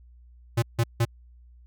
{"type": "tone bursts", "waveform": "square", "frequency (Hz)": 116.54, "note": "A#2", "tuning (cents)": 0, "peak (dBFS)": -20, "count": 3, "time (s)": [0.57, 1.052], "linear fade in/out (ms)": 10, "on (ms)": 54, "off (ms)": 160, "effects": ["added 60 Hz sine -49 dBFS peak until 1.66 s"]}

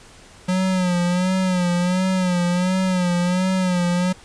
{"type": "tone with vibrato", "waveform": "square", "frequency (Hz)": 181.5, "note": "F#3", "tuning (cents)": -33, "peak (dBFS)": -18, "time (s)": [0.48, 4.13], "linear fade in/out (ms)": 10, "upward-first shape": "sine", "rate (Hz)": 1.4, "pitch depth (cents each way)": 62, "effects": ["pink hiss -46 dBFS RMS until 4.24 s", "resampled to 22050 Hz"]}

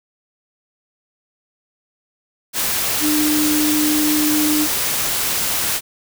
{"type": "tone in noise", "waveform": "sine", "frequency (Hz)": 302.5, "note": "D#4", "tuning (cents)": -49, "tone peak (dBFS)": -16, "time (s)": [3, 4.68], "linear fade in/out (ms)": 50, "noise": "white", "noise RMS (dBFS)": -20, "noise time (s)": [2.53, 5.81], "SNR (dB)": 1, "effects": []}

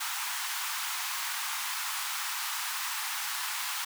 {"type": "high-pass noise", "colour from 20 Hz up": "pink", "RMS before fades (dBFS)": -34, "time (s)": [0, 3.85], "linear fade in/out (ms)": 10, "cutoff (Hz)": 880, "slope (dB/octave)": 48, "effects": []}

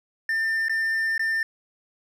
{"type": "tone with dropouts", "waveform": "triangle", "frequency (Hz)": 1796, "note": "A6", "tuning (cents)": 35, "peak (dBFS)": -20, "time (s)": [0.29, 1.43], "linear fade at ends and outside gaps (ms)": 2, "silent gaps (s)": [[0.684, 0.695], [1.179, 1.194]], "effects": []}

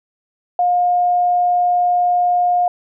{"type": "tone", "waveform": "sine", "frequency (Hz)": 712, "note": "F5", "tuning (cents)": 33, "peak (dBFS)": -12, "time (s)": [0.59, 2.68], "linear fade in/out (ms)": 2, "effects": []}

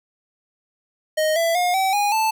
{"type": "tone with pitch steps", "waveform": "square", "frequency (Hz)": [622, 666.6, 714.5, 765.8, 820.7, 879.6], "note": ["D#5", "E5", "F5", "G5", "G#5", "A5"], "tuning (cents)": [-1, 19, 39, -41, -21, -1], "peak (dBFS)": -18, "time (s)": [1.17, 2.31], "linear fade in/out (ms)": 10, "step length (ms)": 190, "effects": ["9-bit"]}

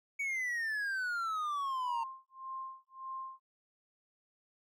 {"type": "exponential sweep", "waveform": "triangle", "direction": "down", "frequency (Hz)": [2264, 910], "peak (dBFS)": -31, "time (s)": [0.19, 2.04], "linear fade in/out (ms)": 10}
{"type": "tone with tremolo", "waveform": "sine", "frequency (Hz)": 1056, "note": "C6", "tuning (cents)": 16, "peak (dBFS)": -38, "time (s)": [1.83, 3.4], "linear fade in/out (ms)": 50, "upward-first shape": "sine", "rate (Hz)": 1.7, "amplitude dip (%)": 100}
{"effects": []}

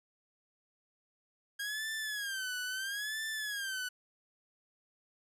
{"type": "tone with vibrato", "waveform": "sawtooth", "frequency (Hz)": 1621, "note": "G#6", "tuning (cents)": -42, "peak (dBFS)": -32, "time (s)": [1.59, 3.89], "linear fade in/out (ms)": 10, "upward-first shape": "sine", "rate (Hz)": 0.75, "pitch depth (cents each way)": 150, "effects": ["resampled to 32000 Hz", "11-bit"]}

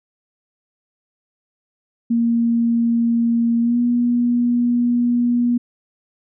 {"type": "tone with pitch glide", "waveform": "sine", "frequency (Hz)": [233.1, 241], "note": ["A#3", "B3"], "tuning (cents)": [0, -42], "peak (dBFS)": -14, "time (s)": [2.1, 5.58], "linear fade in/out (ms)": 10, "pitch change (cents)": 58, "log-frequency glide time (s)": [3.61, 3.78], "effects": []}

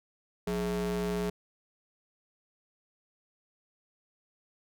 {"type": "ring-modulated tone", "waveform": "square", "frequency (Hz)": 118, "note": "A#2", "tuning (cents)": 22, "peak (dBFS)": -27, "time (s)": [0.47, 1.3], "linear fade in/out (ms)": 5, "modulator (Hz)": 299, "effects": []}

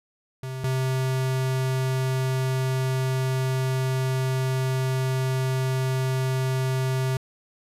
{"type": "tone pair in turn", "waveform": "square", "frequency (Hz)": [130.8, 130.8], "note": ["C3", "C3"], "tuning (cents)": [0, 0], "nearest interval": "unison", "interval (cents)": 0, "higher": "neither", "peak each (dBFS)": [-31, -23], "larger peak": "second", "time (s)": [[0.43, 0.64], [0.64, 7.17]], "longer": "second", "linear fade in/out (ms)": 2, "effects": ["resampled to 32000 Hz"]}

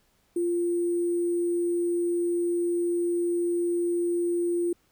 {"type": "tone with sample-and-hold", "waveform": "sine", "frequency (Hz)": 347.3, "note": "F4", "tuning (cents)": -10, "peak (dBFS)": -23, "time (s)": [0.36, 4.73], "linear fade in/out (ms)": 5, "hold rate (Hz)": 8820, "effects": ["pink hiss -67 dBFS RMS until 4.91 s"]}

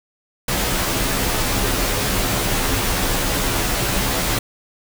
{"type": "noise with comb filter", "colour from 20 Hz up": "pink", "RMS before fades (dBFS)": -20, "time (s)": [0.48, 4.39], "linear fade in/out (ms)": 5, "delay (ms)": 13, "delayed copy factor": -0.8, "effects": []}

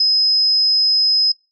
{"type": "tone", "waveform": "sine", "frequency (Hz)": 5080, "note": "D#8", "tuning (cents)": 35, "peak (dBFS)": -11, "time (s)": [0, 1.32], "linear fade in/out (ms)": 5, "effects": ["noise-tail reverb RT60 0.3 s tail -26 dB re dry"]}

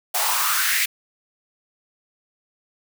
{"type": "noise with high-pass filter sweep", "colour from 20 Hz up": "white", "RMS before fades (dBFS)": -21, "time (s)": [0.14, 0.86], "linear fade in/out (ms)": 10, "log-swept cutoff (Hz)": [700, 2200], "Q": 4.5, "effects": []}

